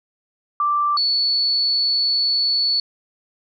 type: tone pair in turn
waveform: sine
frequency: 1174.7 / 4435 Hz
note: D6 / C#8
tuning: 0 / 0 cents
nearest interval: octave + major seventh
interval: 2300 cents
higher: second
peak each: -16 dBFS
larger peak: neither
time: 0.6-0.97 / 0.97-2.8 s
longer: second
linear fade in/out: 2 ms
effects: none